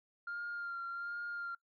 sine tone with vibrato, 1396.9 Hz, F6, in tune, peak -37 dBFS, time 0.27-1.55 s, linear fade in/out 5 ms, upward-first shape sine, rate 1.3 Hz, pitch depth 24 cents each way, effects noise-tail reverb RT60 0.1 s tail -22 dB re dry + tanh soft clip ceiling -35 dBFS

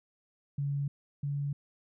sine tone pair in turn, 141.5 / 142.48 Hz, C#3 / C#3, +36 / +48 cents, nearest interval unison, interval 12 cents, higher second, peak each -29 / -30 dBFS, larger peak first, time 0.58-0.88 / 1.23-1.53 s, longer neither, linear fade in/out 5 ms, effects none

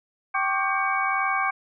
sine tone cluster, 776 / 1096 / 1178 / 1575 / 2253 Hz, G5 / C#6 / D6 / G6 / C#7, -18 / -20 / +5 / +8 / +28 cents, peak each -28 dBFS, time 0.34-1.51 s, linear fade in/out 10 ms, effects none

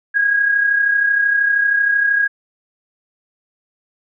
sine tone pair together, 1611.1 / 1644 Hz, G6 / G#6, +47 / -18 cents, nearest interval unison, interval 35 cents, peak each -22 / -13 dBFS, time 0.14-2.28 s, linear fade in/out 20 ms, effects none

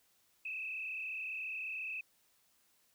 sine tone with frequency modulation, 2580 Hz, E7, 38 cents flat, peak -38 dBFS, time 0.45-2.01 s, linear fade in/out 5 ms, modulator 34.4 Hz, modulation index 2.6, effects white hiss -72 dBFS RMS until 2.94 s

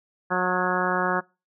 harmonic tone with a mistuned harmonic, 181.9 Hz, F#3, 29 cents flat, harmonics 1 / 2 / 3 / 4 / 5 / 6 / 7 / 8 / 9, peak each -30 / -30 / -30 / -30 / -30 / -30 / -30 / -30 / -30 dBFS, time 0.3-1.21 s, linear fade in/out 20 ms, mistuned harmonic 9, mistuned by +26 cents, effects noise-tail reverb RT60 0.3 s tail -25 dB re dry

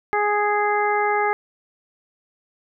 harmonic tone, 415.3 Hz, G#4, in tune, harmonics 1 / 2 / 3 / 4 / 5, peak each -23 / -21 / -26 / -28 / -27 dBFS, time 0.13-1.33 s, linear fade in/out 0 ms, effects none

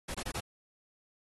pink noise bursts, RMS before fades -38 dBFS, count 4, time 0.08-0.406 s, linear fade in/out 10 ms, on 65 ms, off 22 ms, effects AAC 32 kbps

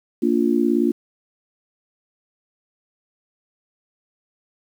sine chord, Bb major, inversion none, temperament just, 233.1 / 291.4 / 349.6 Hz, Bb3 / D4 / F4, 0 / -13 / +2 cents, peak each -20 dBFS, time 0.22-0.92 s, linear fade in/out 10 ms, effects 8-bit

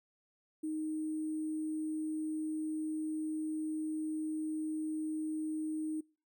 sine tone with sample-and-hold, 311.1 Hz, D#4, in tune, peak -34 dBFS, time 0.63-6.01 s, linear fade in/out 10 ms, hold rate 8820 Hz, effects noise-tail reverb RT60 0.4 s tail -26 dB re dry

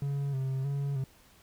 triangle tone with vibrato, 136.7 Hz, C#3, 24 cents flat, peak -27 dBFS, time 0.02-1.04 s, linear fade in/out 2 ms, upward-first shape square, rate 1.6 Hz, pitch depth 48 cents each way, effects pink hiss -60 dBFS RMS until 1.42 s

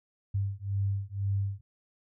sine beating tone pair, 98 / 100 Hz, G2 / G2, 0 / +35 cents, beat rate 2 Hz, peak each -31 dBFS, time 0.34-1.61 s, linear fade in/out 10 ms, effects none

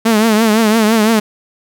sawtooth tone with vibrato, 219.6 Hz, A3, 3 cents flat, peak -5 dBFS, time 0.05-1.2 s, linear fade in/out 10 ms, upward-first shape triangle, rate 5.9 Hz, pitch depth 100 cents each way, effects none

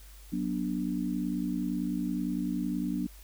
sine chord, B minor, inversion second, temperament equal with one note detuned, 185 / 243 / 293.7 Hz, F#3 / B3 / D4, 0 / -28 / 0 cents, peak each -33 dBFS, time 0.32-3.07 s, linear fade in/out 10 ms, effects added 50 Hz sine -48 dBFS peak until 3.23 s + white hiss -56 dBFS RMS until 3.23 s

